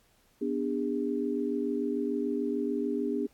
sine chord, G# diminished, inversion first, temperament equal with one note detuned, 246.9 / 293.7 / 405.1 Hz, B3 / D4 / G#4, 0 / 0 / -43 cents, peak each -32 / -32 / -32 dBFS, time 0.41-3.27 s, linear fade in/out 10 ms, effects pink hiss -66 dBFS RMS until 3.33 s + AAC 64 kbps

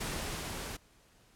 pink noise with level ramp, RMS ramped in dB -36 to -41 dBFS, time 0-0.77 s, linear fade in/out 10 ms, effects pink hiss -64 dBFS RMS until 1.35 s + low-pass 12000 Hz 12 dB/octave

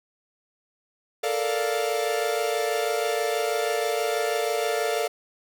45% pulse chord, Bb major seventh, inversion third, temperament equal, 440 / 466.2 / 587.3 / 698.5 Hz, A4 / Bb4 / D5 / F5, 0 / 0 / 0 / 0 cents, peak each -28 / -30 / -30 / -29 dBFS, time 1.23-5.08 s, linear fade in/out 10 ms, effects none

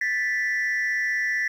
sine tone pair together, 1760 / 1975.5 Hz, A6 / B6, 0 / 0 cents, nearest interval major second, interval 200 cents, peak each -23 dBFS, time 0.01-1.48 s, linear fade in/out 5 ms, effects tanh soft clip ceiling -19 dBFS + 9-bit

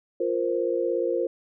sine chord, F suspended fourth, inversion none, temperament equal, 349.2 / 466.2 / 523.3 Hz, F4 / Bb4 / C5, 0 / 0 / 0 cents, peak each -27 dBFS, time 0.2-1.27 s, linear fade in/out 5 ms, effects none

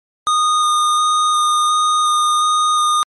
square tone with vibrato, 1228 Hz, D#6, 23 cents flat, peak -13 dBFS, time 0.27-3.03 s, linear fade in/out 0 ms, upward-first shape square, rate 1.4 Hz, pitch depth 8 cents each way, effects MP3 48 kbps

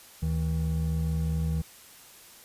triangle tone pair together, 75.5 / 160.1 Hz, D2 / D#3, +48 / +50 cents, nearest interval octave + minor second, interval 1302 cents, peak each -26 dBFS, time 0.22-1.62 s, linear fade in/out 10 ms, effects white hiss -51 dBFS RMS until 2.44 s + resampled to 32000 Hz

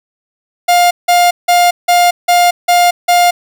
45% pulse tone bursts, 705 Hz, F5, 16 cents sharp, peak -6 dBFS, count 7, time 0.68-3.31 s, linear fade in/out 10 ms, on 230 ms, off 170 ms, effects none

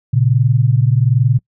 sine tone pair together, 116.54 / 137.71 Hz, A#2 / C#3, 0 / -11 cents, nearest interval minor third, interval 289 cents, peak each -12 / -13 dBFS, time 0.13-1.39 s, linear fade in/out 10 ms, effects noise-tail reverb RT60 0.1 s tail -24 dB re dry

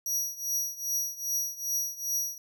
sawtooth tone with tremolo, 5780 Hz, F#8, 41 cents flat, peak -23 dBFS, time 0.06-2.38 s, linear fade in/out 2 ms, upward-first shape triangle, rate 2.5 Hz, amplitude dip 90%, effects none

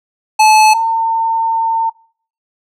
square / sine tone pair in turn, 864 / 905.4 Hz, A5 / A5, -32 / +49 cents, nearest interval minor second, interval 81 cents, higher second, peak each -6 / -11 dBFS, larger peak first, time 0.39-0.74 / 0.74-1.9 s, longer second, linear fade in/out 10 ms, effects noise-tail reverb RT60 0.5 s tail -23 dB re dry + low-pass 11000 Hz 12 dB/octave

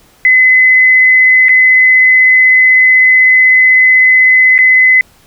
sine tone with dropouts, 2029 Hz, B6, 46 cents sharp, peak -3 dBFS, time 0.25-5.01 s, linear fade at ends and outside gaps 1 ms, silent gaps 1.485-1.492 / 4.58-4.588 s, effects pink hiss -46 dBFS RMS until 5.26 s

